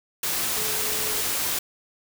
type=tone in noise; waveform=sine; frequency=430.3 Hz; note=A4; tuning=39 cents flat; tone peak=-36 dBFS; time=0.56-1.21 s; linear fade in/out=5 ms; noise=white; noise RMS=-26 dBFS; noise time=0.23-1.59 s; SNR=-13 dB; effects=none